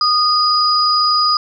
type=tone pair together; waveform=sine; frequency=1234 / 4936 Hz; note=D#6 / D#8; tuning=-15 / -15 cents; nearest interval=2 octaves; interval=2400 cents; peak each=-14 dBFS; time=0.01-1.37 s; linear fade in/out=2 ms; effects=none

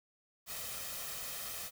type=noise with comb filter; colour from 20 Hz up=white; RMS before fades=-42 dBFS; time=0.46-1.71 s; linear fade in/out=50 ms; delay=1.6 ms; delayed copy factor=+0.55; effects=none

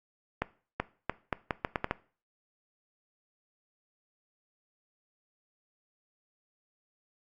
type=accelerating click train; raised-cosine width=0.5 ms; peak=-13 dBFS; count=9; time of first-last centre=0.42-1.911 s; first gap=380 ms; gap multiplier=0.78; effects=noise-tail reverb RT60 0.4 s tail -19 dB re dry + Opus 48 kbps

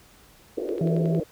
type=band-pass noise; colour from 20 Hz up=white; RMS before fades=-29 dBFS; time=0.57-1.24 s; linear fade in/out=10 ms; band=310 to 510 Hz; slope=48 dB/octave
type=click train; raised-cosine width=0.3 ms; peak=-29 dBFS; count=6; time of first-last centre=0.69-1.149 s; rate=10.9 Hz
type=harmonic tone; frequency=164.81 Hz; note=E3; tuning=in tune; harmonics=1 / 3 / 4; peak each=-21 / -39 / -34 dBFS; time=0.81-1.2 s; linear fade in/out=2 ms
effects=pink hiss -54 dBFS RMS until 1.31 s

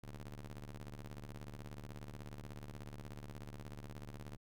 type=ring-modulated tone; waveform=sawtooth; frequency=73.3 Hz; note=D2; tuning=3 cents flat; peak=-40 dBFS; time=0.03-4.37 s; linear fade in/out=10 ms; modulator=44.9 Hz; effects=none

